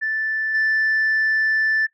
sine tone with level steps, 1760 Hz, A6, in tune, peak -20 / -15 dBFS, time 0.01-1.87 s, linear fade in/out 20 ms, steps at 0.54 s, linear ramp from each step 10 ms, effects noise-tail reverb RT60 0.1 s tail -17 dB re dry + tanh soft clip ceiling -14 dBFS

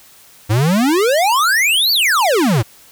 square exponential two-way sweep, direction up then down, 100.2 to 4699 to 100.2 Hz, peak -12 dBFS, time 0.49-2.63 s, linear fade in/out 20 ms, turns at 1.92 s, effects white hiss -45 dBFS RMS until 2.91 s

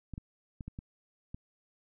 clicks, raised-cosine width 5 ms, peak -28 dBFS, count 6, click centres 0.137 / 0.179 / 0.608 / 0.68 / 0.789 / 1.345 s, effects none

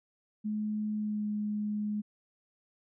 sine tone with pitch glide, 212.5 to 209.7 Hz, G#3 to G#3, +40 to +17 cents, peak -30 dBFS, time 0.44-2.02 s, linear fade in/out 20 ms, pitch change -23 cents, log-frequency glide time 0.95-1.26 s, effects none

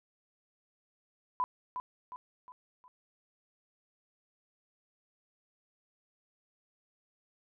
sine tone with echo, 1000 Hz, B5, 21 cents sharp, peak -27 dBFS, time 1.4-1.44 s, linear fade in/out 0 ms, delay 360 ms, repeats 4, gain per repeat -7 dB, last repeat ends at 2.88 s, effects none

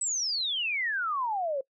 sine exponential sweep, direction down, 8100 to 523.3 Hz, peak -27 dBFS, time 0.01-1.61 s, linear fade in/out 5 ms, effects noise-tail reverb RT60 0.1 s tail -23 dB re dry

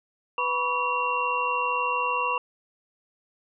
sine tone cluster, 495.9 / 978 / 1131 / 2749 Hz, B4 / B5 / C#6 / F7, +7 / -17 / +34 / -28 cents, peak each -33 / -27 / -28 / -29 dBFS, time 0.38-2.38 s, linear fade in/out 2 ms, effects none

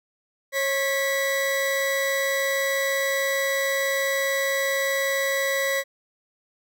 40% pulse tone pair together, 547 / 1957.7 Hz, C#5 / B6, -23 / -16 cents, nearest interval octave + minor seventh, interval 2207 cents, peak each -24 dBFS, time 0.52-5.84 s, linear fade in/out 50 ms, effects none

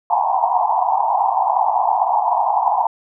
pink band-pass noise, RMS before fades -17 dBFS, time 0.1-2.87 s, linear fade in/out 2 ms, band 710 to 1000 Hz, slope 96 dB/octave, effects none

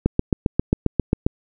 click train, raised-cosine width 3 ms, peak -3 dBFS, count 10, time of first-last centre 0.06-1.265 s, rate 7.47 Hz, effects none

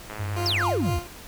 click train, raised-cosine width 0.5 ms, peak -21 dBFS, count 57, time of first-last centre 0.1-0.628 s, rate 106 Hz
sine tone with vibrato, 97.3 Hz, G2, 12 cents flat, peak -27 dBFS, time 0.19-0.92 s, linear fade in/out 10 ms, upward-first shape triangle, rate 10 Hz, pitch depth 38 cents each way
20% pulse tone with tremolo, 349.2 Hz, F4, in tune, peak -22 dBFS, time 0.36-1.07 s, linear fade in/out 5 ms, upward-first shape sine, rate 4 Hz, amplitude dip 80%
triangle exponential sweep, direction down, 5588 to 64.5 Hz, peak -21 dBFS, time 0.46-0.99 s, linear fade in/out 0 ms
effects pink hiss -43 dBFS RMS until 1.27 s

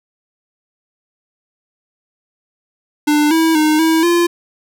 square tone with pitch steps, 297.9 / 324.5 / 307.5 / 323 / 344.8 Hz, D4 / E4 / D#4 / E4 / F4, +25 / -27 / -20 / -35 / -22 cents, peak -11 dBFS, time 3.07-4.27 s, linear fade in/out 10 ms, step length 240 ms, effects none

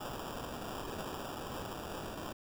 white noise with sample-and-hold, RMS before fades -42 dBFS, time 0-2.33 s, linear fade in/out 10 ms, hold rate 2100 Hz, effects none

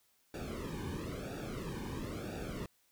brown noise with flanger, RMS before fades -41 dBFS, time 0.34-2.66 s, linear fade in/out 2 ms, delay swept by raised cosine 0.96 to 1.52 ms, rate 1 Hz, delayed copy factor -1, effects white hiss -72 dBFS RMS until 2.91 s

